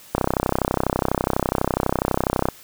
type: click train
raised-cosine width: 1 ms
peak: -4 dBFS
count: 76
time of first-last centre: 0.15-2.486 s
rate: 32.1 Hz
effects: white hiss -46 dBFS RMS until 2.63 s